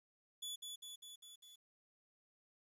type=tone with echo; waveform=sawtooth; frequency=3441 Hz; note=A7; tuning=39 cents flat; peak=-40 dBFS; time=0.42-0.56 s; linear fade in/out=10 ms; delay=200 ms; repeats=5; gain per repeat=-3 dB; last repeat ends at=1.56 s; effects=resampled to 32000 Hz + 12-bit